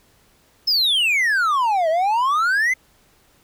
triangle exponential two-way sweep, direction down then up, 5300 to 622.3 to 2104 Hz, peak -14 dBFS, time 0.67-2.74 s, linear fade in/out 10 ms, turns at 1.89 s, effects pink hiss -57 dBFS RMS until 3.43 s

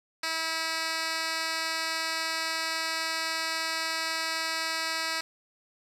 10% pulse tone with band-pass filter, 323.7 Hz, E4, 31 cents flat, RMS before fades -31 dBFS, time 0.23-5.21 s, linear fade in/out 5 ms, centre 4000 Hz, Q 1, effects none

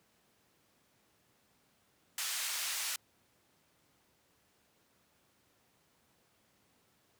white band-pass noise, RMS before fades -37 dBFS, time 2.18-2.96 s, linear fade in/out 2 ms, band 1200 to 9600 Hz, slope 12 dB/octave, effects pink hiss -71 dBFS RMS until 7.19 s + high-pass 100 Hz 12 dB/octave

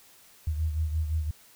sine beating tone pair, 77.78 / 83.58 Hz, D#2 / E2, 0 / +24 cents, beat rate 5.8 Hz, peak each -26 / -34 dBFS, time 0.47-1.31 s, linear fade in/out 5 ms, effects white hiss -56 dBFS RMS until 1.55 s

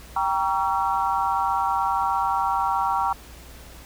sine chord, G diminished seventh, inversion none, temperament just, 784 / 940.8 / 1128.9 / 1354.7 Hz, G5 / Bb5 / Db6 / Fb6, 0 / +16 / +31 / +47 cents, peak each -25 / -24 / -27 / -29 dBFS, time 0.16-3.13 s, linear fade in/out 5 ms, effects added 60 Hz sine -44 dBFS peak until 3.85 s + pink hiss -46 dBFS RMS until 3.85 s

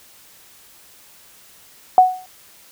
sine tone with exponential decay, 740 Hz, F#5, in tune, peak -3 dBFS, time 1.98-2.26 s, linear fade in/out 1 ms, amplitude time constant 60 ms, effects white hiss -48 dBFS RMS until 2.71 s

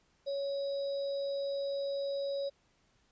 sine tone with sample-and-hold, 557 Hz, C#5, 8 cents sharp, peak -32 dBFS, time 0.26-2.5 s, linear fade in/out 20 ms, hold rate 4410 Hz, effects pink hiss -71 dBFS RMS until 3.11 s + resampled to 16000 Hz

